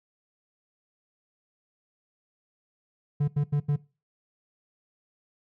triangle tone bursts, 145.4 Hz, D3, 17 cents flat, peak -19 dBFS, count 4, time 3.2-3.763 s, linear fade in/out 10 ms, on 80 ms, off 81 ms, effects noise-tail reverb RT60 0.3 s tail -20 dB re dry

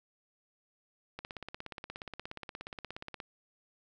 click train, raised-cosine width 0.3 ms, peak -25 dBFS, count 35, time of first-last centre 1.19-3.202 s, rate 16.9 Hz, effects none

